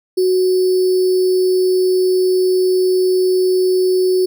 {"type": "tone with sample-and-hold", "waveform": "sine", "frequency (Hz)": 370, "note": "F#4", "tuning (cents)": 0, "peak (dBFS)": -11, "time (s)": [0.17, 4.26], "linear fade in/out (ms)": 10, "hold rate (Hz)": 4900, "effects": []}